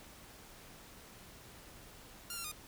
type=tone with pitch steps; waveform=5% pulse; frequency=1399 / 1370 / 1228 Hz; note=F6 / F6 / D#6; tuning=+3 / -34 / -23 cents; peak=-29 dBFS; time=2.3-2.516 s; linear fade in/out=2 ms; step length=72 ms; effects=pink hiss -55 dBFS RMS until 2.67 s